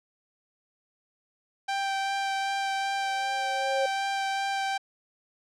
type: tone with vibrato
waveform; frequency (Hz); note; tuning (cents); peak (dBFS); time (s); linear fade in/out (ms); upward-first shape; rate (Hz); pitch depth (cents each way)
sawtooth; 784; G5; 0; -23; 1.68-4.78; 10; sine; 2.6; 10
type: tone with exponential growth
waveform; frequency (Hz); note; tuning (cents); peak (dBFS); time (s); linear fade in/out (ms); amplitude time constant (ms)
sine; 542; C#5; -39; -23; 2.8-3.86; 5; 230
effects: low-pass 6000 Hz 12 dB/octave